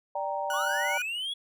sine chord, G minor, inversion second, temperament equal, 587.3 / 784 / 932.3 Hz, D5 / G5 / Bb5, 0 / 0 / 0 cents, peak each -33 dBFS, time 0.15-0.98 s, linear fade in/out 5 ms
35% pulse tone, 1467 Hz, F#6, 15 cents flat, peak -29 dBFS, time 0.5-1.02 s, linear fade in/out 2 ms
triangle linear sweep, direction up, 1051 to 3404 Hz, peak -29 dBFS, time 0.53-1.34 s, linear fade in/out 10 ms
effects none

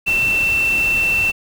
sine tone in noise, 2684 Hz, E7, 31 cents sharp, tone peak -14 dBFS, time 0.06-1.32 s, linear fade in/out 20 ms, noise pink, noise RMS -29 dBFS, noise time 0.06-1.32 s, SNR +12 dB, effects none

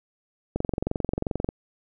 click train, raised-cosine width 2 ms, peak -12 dBFS, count 22, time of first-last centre 0.56-1.489 s, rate 22.6 Hz, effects none

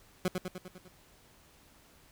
20% pulse tone with echo, 183.2 Hz, F#3, 17 cents flat, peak -22 dBFS, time 0.25-0.28 s, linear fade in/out 2 ms, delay 100 ms, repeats 6, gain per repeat -4 dB, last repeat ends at 0.88 s, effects pink hiss -61 dBFS RMS until 2.11 s

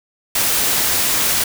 white noise, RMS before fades -17 dBFS, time 0.35-1.44 s, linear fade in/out 5 ms, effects none

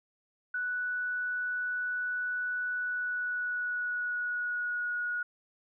sine tone with pitch glide, 1480 to 1452.9 Hz, F#6 to F#6, 0 to -32 cents, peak -30 dBFS, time 0.54-5.23 s, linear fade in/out 5 ms, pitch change -32 cents, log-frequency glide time 2.73-4.95 s, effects none

